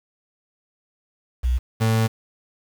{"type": "tone pair in turn", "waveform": ["sine", "35% pulse"], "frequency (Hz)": [61.74, 111.83], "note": ["B1", "A2"], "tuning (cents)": [0, 29], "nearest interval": "minor seventh", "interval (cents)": 1029, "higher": "second", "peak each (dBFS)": [-17, -15], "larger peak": "second", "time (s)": [[1.43, 1.59], [1.8, 2.08]], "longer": "second", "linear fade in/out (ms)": 20, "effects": ["7-bit"]}